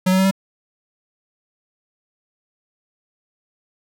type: tone with pitch steps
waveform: square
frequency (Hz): 185 / 187.69 / 190.42 / 193.19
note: F#3 / F#3 / G3 / G3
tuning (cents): 0 / +25 / -50 / -25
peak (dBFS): -14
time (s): 0.06-0.312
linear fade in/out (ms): 10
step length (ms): 63
effects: none